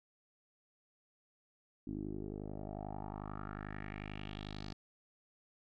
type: tone with low-pass filter sweep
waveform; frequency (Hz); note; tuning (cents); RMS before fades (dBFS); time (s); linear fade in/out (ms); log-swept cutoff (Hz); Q
10% pulse; 51.2; G#1; -24; -44; 1.87-4.73; 5; 280 to 4800; 3.9
effects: none